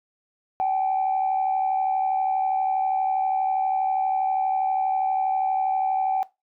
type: tone pair together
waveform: sine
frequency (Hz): 764 / 836.4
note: G5 / G#5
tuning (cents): -45 / +12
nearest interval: major second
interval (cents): 157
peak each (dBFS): -20 / -28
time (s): 0.6-6.23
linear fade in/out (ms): 0
effects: noise-tail reverb RT60 0.2 s tail -18 dB re dry + tanh soft clip ceiling -15 dBFS